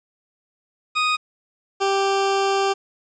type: tone pair in turn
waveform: 20% pulse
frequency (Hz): 1244.5 / 392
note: D#6 / G4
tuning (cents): 0 / 0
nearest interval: octave + minor sixth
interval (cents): 2000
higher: first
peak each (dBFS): -13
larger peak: neither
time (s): 0.95-1.17 / 1.8-2.74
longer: second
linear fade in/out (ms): 20
effects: resampled to 16000 Hz + 8-bit